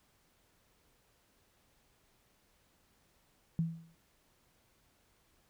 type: tone with exponential decay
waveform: sine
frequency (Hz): 164.81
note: E3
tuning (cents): 0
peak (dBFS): -26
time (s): 3.59-3.95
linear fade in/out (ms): 0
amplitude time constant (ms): 78
effects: pink hiss -71 dBFS RMS until 5.49 s